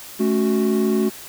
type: chord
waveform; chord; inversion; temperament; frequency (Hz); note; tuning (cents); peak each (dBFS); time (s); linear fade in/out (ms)
triangle; F# minor; first; equal with one note detuned; 216.7 / 277.2 / 370; A3 / C#4 / F#4; -26 / 0 / 0; -17 / -23 / -18; 0.19-1.1; 20
effects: white hiss -38 dBFS RMS until 1.28 s